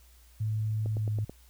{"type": "tone with pitch glide", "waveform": "sine", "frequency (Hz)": [108.4, 106.54], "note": ["A2", "G#2"], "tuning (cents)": [-25, 45], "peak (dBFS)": -27, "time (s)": [0.4, 1.25], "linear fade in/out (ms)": 10, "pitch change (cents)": -30, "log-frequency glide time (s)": [0.96, 1.09]}
{"type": "click train", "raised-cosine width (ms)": 2, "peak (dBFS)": -26, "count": 5, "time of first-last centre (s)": [0.86, 1.296], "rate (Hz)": 9.18}
{"effects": ["added 60 Hz sine -55 dBFS peak until 1.49 s", "white hiss -62 dBFS RMS until 1.49 s"]}